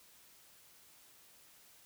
silence, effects white hiss -62 dBFS RMS until 1.85 s

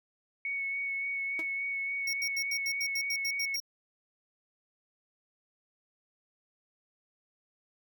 sine tone with vibrato, 2217 Hz, C#7, in tune, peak -31 dBFS, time 0.45-3.56 s, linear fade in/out 2 ms, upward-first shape sine, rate 3.5 Hz, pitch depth 15 cents each way
sawtooth tone with exponential decay, 324.3 Hz, E4, 28 cents flat, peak -33 dBFS, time 1.39-1.46 s, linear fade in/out 2 ms, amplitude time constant 15 ms
45% pulse tone bursts, 5588 Hz, F8, in tune, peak -32 dBFS, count 11, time 2.07-3.602 s, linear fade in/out 5 ms, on 62 ms, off 85 ms
effects none

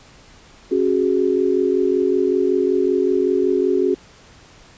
sine chord, C# suspended fourth, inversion none, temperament equal with one note detuned, 273.1 / 370 / 415.3 Hz, C#4 / F#4 / G#4, -26 / 0 / 0 cents, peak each -22 / -17 / -20 dBFS, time 0.71-3.95 s, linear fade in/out 10 ms, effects pink hiss -47 dBFS RMS until 4.77 s + resampled to 16000 Hz

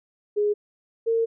sine tone pair in turn, 415.4 / 456.3 Hz, G#4 / A#4, 0 / -37 cents, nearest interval major second, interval 163 cents, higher second, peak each -19 dBFS, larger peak neither, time 0.36-0.54 / 1.06-1.26 s, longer second, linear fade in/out 20 ms, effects none

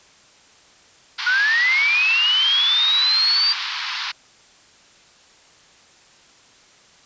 white band-pass noise, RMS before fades -27 dBFS, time 1.18-4.12 s, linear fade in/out 10 ms, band 920 to 4900 Hz, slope 48 dB/octave
sine linear sweep, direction up, 1431 to 4699 Hz, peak -15 dBFS, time 1.26-3.53 s, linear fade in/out 10 ms
effects white hiss -51 dBFS RMS until 7.05 s + resampled to 16000 Hz

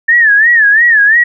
sine tone with vibrato, 1775 Hz, A6, 15 cents sharp, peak -4 dBFS, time 0.08-1.24 s, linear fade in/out 10 ms, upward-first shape sine, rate 2.9 Hz, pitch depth 140 cents each way, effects none

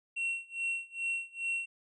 triangle tone with tremolo, 2726 Hz, F7, 43 cents flat, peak -28 dBFS, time 0.16-1.66 s, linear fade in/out 10 ms, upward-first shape sine, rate 2.4 Hz, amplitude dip 95%, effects resampled to 24000 Hz

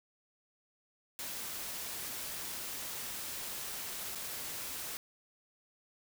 white noise with dropouts, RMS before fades -41 dBFS, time 1.19-4.97 s, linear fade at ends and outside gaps 0 ms, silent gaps 4.15-4.156 s, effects none

